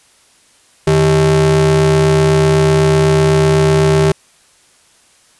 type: ring-modulated tone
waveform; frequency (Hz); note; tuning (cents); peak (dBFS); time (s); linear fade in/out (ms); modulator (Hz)
square; 120; B2; -49; -6; 0.87-4.12; 5; 274
effects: white hiss -50 dBFS RMS until 5.39 s + resampled to 24000 Hz